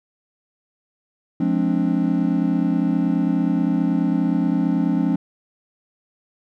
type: chord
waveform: triangle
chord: D half-diminished seventh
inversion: first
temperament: just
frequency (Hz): 176.2 / 211.4 / 264.3 / 293.7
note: F3 / Ab3 / C4 / D4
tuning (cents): +16 / +31 / +18 / 0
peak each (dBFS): -20 / -22 / -20 / -21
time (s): 1.4-5.16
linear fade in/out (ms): 5
effects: none